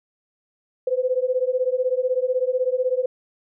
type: beating tone pair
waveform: sine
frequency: 501 / 517 Hz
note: B4 / C5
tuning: +25 / -21 cents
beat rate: 16 Hz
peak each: -22 dBFS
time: 0.87-3.06 s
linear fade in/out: 5 ms
effects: none